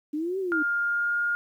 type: linear two-way sweep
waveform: sine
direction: up then down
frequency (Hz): 290.3 to 392 to 295.3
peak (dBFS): -26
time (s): 0.13-0.63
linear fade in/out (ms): 10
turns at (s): 0.39
type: tone with pitch glide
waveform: sine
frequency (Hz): 1408 to 1418.6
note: F6 to F6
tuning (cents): +14 to +27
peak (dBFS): -23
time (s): 0.52-1.35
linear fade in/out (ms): 0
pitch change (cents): +13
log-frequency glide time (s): 0.81-1.17
effects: 10-bit